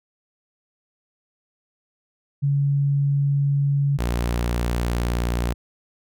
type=tone pair in turn; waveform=sine / sawtooth; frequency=141 / 59.28 Hz; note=C#3 / A#1; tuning=+30 / +30 cents; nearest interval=octave + minor third; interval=1500 cents; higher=first; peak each=-17 dBFS; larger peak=neither; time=2.42-3.98 / 3.98-5.54 s; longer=neither; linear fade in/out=20 ms; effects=none